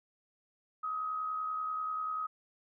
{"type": "tone with amplitude modulation", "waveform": "sine", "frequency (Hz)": 1264, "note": "D#6", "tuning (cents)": 27, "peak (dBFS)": -31, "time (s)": [0.83, 2.27], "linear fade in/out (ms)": 10, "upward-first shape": "sine", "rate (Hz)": 70.3, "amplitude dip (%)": 40, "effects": []}